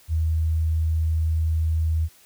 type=tone; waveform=sine; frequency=80 Hz; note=D#2; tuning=49 cents sharp; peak=-19 dBFS; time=0.08-2.09 s; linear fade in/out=50 ms; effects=white hiss -54 dBFS RMS until 2.25 s